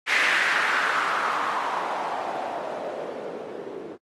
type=noise with low-pass filter sweep; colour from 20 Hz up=blue; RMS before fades=-27 dBFS; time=0.06-3.98 s; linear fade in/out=50 ms; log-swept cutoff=2100 to 360 Hz; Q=3.2; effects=high-pass 200 Hz 12 dB/octave + AAC 32 kbps